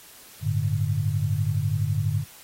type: chord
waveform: sine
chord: G suspended second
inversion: none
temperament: equal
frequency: 98 / 110 / 146.83 Hz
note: G2 / A2 / D3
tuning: 0 / 0 / 0 cents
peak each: -26 dBFS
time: 0.41-2.25 s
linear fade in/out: 50 ms
effects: white hiss -48 dBFS RMS until 2.43 s + AAC 48 kbps